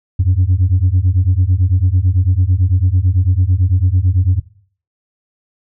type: beating tone pair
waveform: sine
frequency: 87.31 / 96.31 Hz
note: F2 / G2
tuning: 0 / -30 cents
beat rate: 9 Hz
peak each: -11 dBFS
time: 0.19-4.4 s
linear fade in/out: 10 ms
effects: noise-tail reverb RT60 0.5 s tail -19 dB re dry + tanh soft clip ceiling -6 dBFS

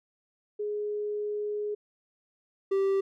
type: tone pair in turn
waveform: sine / triangle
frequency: 417.4 / 390.2 Hz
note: G#4 / G4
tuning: +9 / -8 cents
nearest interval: minor second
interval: 117 cents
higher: first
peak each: -29 / -21 dBFS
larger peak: second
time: 0.59-1.75 / 2.71-3.01 s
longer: first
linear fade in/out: 10 ms
effects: none

